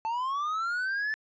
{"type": "linear sweep", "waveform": "triangle", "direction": "up", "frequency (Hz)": [877, 1760], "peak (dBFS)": -26, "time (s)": [0.05, 1.14], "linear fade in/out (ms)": 0, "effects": ["resampled to 16000 Hz"]}